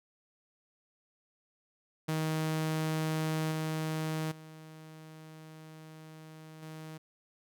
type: tone with level steps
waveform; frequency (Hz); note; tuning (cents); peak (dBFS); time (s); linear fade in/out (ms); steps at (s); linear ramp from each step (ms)
sawtooth; 157.5; D#3; +21; -26 / -28 / -44 / -39; 2.08-6.98; 10; 3.51 / 4.31 / 6.62; 10
effects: none